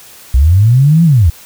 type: linear two-way sweep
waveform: sine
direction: up then down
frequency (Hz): 58.6 to 172.5 to 70.9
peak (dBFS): -4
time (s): 0.34-1.3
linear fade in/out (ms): 5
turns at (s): 1.04
effects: white hiss -37 dBFS RMS until 1.45 s